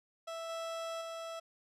30% pulse tone with level steps, 659.3 Hz, E5, in tune, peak -37 / -35 / -38 dBFS, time 0.27-1.4 s, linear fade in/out 10 ms, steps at 0.49 / 1.01 s, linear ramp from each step 5 ms, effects low-pass 9000 Hz 12 dB/octave

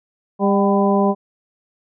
harmonic tone with a mistuned harmonic, 200 Hz, G3, 35 cents sharp, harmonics 1 / 2 / 3 / 4 / 5, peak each -16 / -19 / -21 / -22 / -23 dBFS, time 0.39-1.15 s, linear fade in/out 50 ms, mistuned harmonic 4, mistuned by -50 cents, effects none

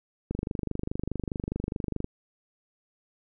click train, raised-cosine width 3 ms, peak -17 dBFS, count 44, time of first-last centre 0.31-2.044 s, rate 24.8 Hz, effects none

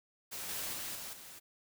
white noise with level steps, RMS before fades -42 / -39 / -41 / -44 / -51 dBFS, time 0.31-1.4 s, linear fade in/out 20 ms, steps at 0.49 / 0.73 / 0.95 / 1.13 s, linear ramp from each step 2 ms, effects none

